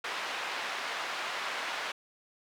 pink band-pass noise, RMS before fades -36 dBFS, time 0.04-1.92 s, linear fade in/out 5 ms, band 890 to 3300 Hz, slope 12 dB/octave, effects none

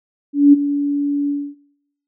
sine tone with ADSR envelope, 286.2 Hz, D4, 45 cents flat, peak -3 dBFS, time 0.33-1.55 s, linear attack 200 ms, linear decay 21 ms, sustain -13 dB, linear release 260 ms, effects noise-tail reverb RT60 0.8 s tail -22 dB re dry

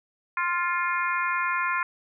harmonic tone with a mistuned harmonic, 349.2 Hz, F4, in tune, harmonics 3 / 4 / 5 / 6 / 7, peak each -27 / -29 / -31 / -33 / -34 dBFS, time 0.37-1.83 s, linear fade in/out 2 ms, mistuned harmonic 6, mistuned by +28 cents, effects none

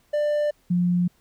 triangle / sine tone pair in turn, 593 / 176.96 Hz, D5 / F3, +17 / +23 cents, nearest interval octave + major sixth, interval 2094 cents, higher first, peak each -18 dBFS, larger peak neither, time 0.13-0.51 / 0.7-1.08 s, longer neither, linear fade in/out 10 ms, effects pink hiss -63 dBFS RMS until 1.2 s

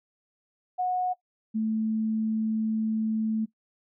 sine tone pair in turn, 731 / 219.6 Hz, F#5 / A3, -21 / -3 cents, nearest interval octave + major sixth, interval 2082 cents, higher first, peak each -24 dBFS, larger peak neither, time 0.78-1.14 / 1.54-3.46 s, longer second, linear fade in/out 20 ms, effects noise-tail reverb RT60 0.1 s tail -18 dB re dry

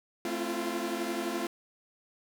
sawtooth chord, F major seventh, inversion first, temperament equal with one note detuned, 220 / 261.6 / 337.5 / 349.2 Hz, A3 / C4 / E4 / F4, 0 / 0 / +41 / 0 cents, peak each -34 / -34 / -32 / -32 dBFS, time 0.25-1.47 s, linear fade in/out 2 ms, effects none

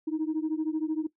sine beating tone pair, 308.3 / 321.3 Hz, D#4 / E4, -16 / -44 cents, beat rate 13 Hz, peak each -28 / -29 dBFS, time 0.07-1.07 s, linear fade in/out 10 ms, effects noise-tail reverb RT60 0.1 s tail -18 dB re dry + tanh soft clip ceiling -22 dBFS

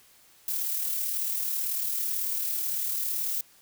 violet noise with amplitude modulation, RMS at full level -28 dBFS, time 0.48-3.41 s, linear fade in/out 2 ms, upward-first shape sine, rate 38.1 Hz, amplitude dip 35%, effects white hiss -58 dBFS RMS until 3.61 s

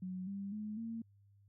sine tone with pitch steps, 184.8 / 198.06 / 212.3 / 227.5 Hz, F#3 / G3 / G#3 / A#3, -2 / +18 / +38 / -42 cents, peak -39 dBFS, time 0.02-1.02 s, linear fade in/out 5 ms, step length 250 ms, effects added 100 Hz sine -63 dBFS peak until 1.48 s

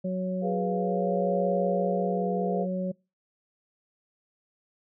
harmonic tone, 185 Hz, F#3, in tune, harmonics 1 / 2 / 3, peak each -28 / -40 / -32 dBFS, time 0.04-2.92 s, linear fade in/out 10 ms
sine chord, C# dominant seventh, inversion second, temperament equal, 415.3 / 493.9 / 554.4 / 698.5 Hz, G#4 / B4 / C#5 / E#5, 0 / 0 / 0 / 0 cents, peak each -31 / -31 / -32 / -32 dBFS, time 0.41-2.67 s, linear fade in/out 50 ms
effects noise-tail reverb RT60 0.3 s tail -26 dB re dry

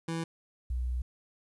25% pulse / sine tone pair in turn, 164.81 / 61.73 Hz, E3 / B1, 0 / 0 cents, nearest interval octave + perfect fourth, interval 1700 cents, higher first, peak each -28 / -29 dBFS, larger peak first, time 0.08-0.24 / 0.7-1.02 s, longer second, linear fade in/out 5 ms, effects resampled to 24000 Hz + 11-bit

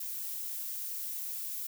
violet noise, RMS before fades -38 dBFS, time 0-1.67 s, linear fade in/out 5 ms, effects none

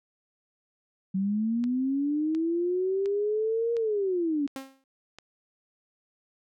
sine linear two-way sweep, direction up then down, 186.9 to 470.8 to 275 Hz, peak -24 dBFS, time 1.14-4.47 s, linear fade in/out 10 ms, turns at 3.74 s
click train, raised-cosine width 0.2 ms, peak -27 dBFS, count 6, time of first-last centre 1.64-5.186 s, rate 1.41 Hz
sawtooth tone with exponential decay, 268.2 Hz, C4, 43 cents sharp, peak -28 dBFS, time 4.56-4.84 s, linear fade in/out 1 ms, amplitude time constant 59 ms
effects none

